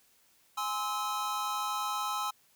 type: chord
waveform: square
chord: Ab augmented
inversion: none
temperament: just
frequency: 830.6 / 1038.3 / 1297.8 Hz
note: Ab5 / C6 / E6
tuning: 0 / -14 / -27 cents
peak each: -38 / -37 / -35 dBFS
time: 0.57-2.31 s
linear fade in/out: 10 ms
effects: white hiss -66 dBFS RMS until 2.55 s